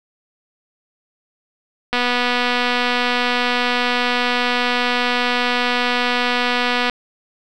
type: click train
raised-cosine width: 0.3 ms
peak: -3 dBFS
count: 1218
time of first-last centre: 1.93-6.897 s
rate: 245 Hz
effects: none